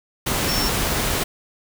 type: tone in noise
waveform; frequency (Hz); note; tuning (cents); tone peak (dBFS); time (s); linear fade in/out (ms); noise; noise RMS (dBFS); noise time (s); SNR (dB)
sine; 5430; F8; -50; -24; 0.48-0.69; 10; pink; -22; 0.26-1.24; -5
effects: none

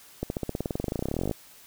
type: accelerating click train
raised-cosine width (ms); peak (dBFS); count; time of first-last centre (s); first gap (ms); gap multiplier
2; -15; 29; 0.23-1.312; 71; 0.95
effects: white hiss -52 dBFS RMS until 1.66 s

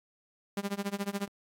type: tone with tremolo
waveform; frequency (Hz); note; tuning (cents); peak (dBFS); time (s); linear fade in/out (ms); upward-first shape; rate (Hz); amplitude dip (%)
sawtooth; 200.3; G3; +38; -25; 0.57-1.28; 2; sine; 14; 95
effects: AAC 64 kbps

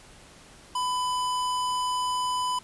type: tone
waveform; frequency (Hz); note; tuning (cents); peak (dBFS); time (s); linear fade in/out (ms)
square; 1000; B5; +21; -26; 0.75-2.59; 5
effects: pink hiss -51 dBFS RMS until 2.63 s + resampled to 24000 Hz

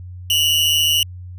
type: tone pair together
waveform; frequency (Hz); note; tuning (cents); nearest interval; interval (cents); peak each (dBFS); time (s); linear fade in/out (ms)
40% pulse; 2829 / 2983; F7 / F#7; +22 / +13; minor second; 91; -16; 0.3-1.03; 2
effects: added 90 Hz sine -31 dBFS peak until 1.38 s

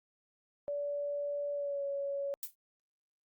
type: tone with pitch glide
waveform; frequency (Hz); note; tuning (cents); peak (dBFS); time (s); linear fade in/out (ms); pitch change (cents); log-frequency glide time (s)
sine; 576 to 560.2; D5 to C#5; -34 to +18; -33; 0.68-2.34; 0; -48; 1.53-1.83
type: noise with exponential decay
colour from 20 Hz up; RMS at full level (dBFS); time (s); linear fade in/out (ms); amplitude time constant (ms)
violet; -34; 2.43-2.55; 0; 24
effects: Opus 48 kbps

